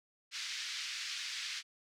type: band-pass noise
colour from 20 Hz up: white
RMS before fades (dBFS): -41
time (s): 0.31-1.63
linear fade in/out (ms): 50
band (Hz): 1700 to 5500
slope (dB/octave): 24
effects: none